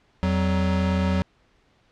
square tone pair together, 85.5 / 186.91 Hz, F2 / F#3, -36 / +18 cents, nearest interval octave + major second, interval 1354 cents, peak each -24 / -23 dBFS, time 0.23-1.22 s, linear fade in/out 0 ms, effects pink hiss -62 dBFS RMS until 1.91 s + low-pass 4000 Hz 12 dB/octave

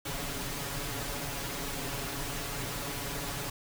pink noise with comb filter, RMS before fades -36 dBFS, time 0.05-3.5 s, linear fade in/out 5 ms, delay 7.1 ms, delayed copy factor +0.8, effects none

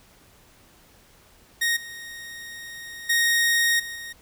sawtooth tone with level steps, 1864.7 Hz, A#6, in tune, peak -17 / -33 / -15 / -29 / -31 dBFS, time 1.61-4.13 s, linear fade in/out 10 ms, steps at 1.76 / 3.09 / 3.79 / 3.95 s, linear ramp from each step 10 ms, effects pink hiss -55 dBFS RMS until 4.21 s

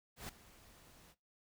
pink noise with ADSR envelope, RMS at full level -44 dBFS, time 0.16-1.15 s, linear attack 130 ms, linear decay 3 ms, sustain -18 dB, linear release 43 ms, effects noise-tail reverb RT60 0.2 s tail -18 dB re dry

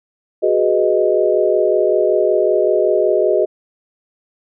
sine chord, G# minor seventh, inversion third, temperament equal, 370 / 415.3 / 493.9 / 622.3 Hz, F#4 / G#4 / B4 / D#5, 0 / 0 / 0 / 0 cents, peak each -17 / -17 / -20 / -16 dBFS, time 0.42-3.46 s, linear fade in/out 20 ms, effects none

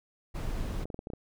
brown noise, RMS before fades -33 dBFS, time 0.34-0.85 s, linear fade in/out 20 ms
clicks, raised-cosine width 2 ms, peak -25 dBFS, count 7, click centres 0.855 / 0.902 / 0.944 / 0.991 / 1.071 / 1.102 / 1.135 s
effects none

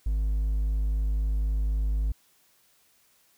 triangle tone with hard clipping, 51.91 Hz, G#1, in tune, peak -24 dBFS, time 0.06-2.12 s, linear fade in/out 5 ms, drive 5 dB, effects white hiss -64 dBFS RMS until 3.37 s

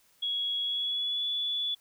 sine tone with pitch glide, 3336 to 3436 Hz, G#7 to A7, +7 to -42 cents, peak -28 dBFS, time 0.22-1.75 s, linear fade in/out 10 ms, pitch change +51 cents, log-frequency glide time 0.63-1.25 s, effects white hiss -65 dBFS RMS until 1.8 s

